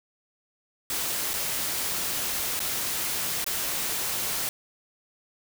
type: noise with dropouts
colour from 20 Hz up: white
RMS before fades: -29 dBFS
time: 0.9-4.49 s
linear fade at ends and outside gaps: 1 ms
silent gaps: 1.334-1.338 / 2.593-2.602 / 3.443-3.464 s
effects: none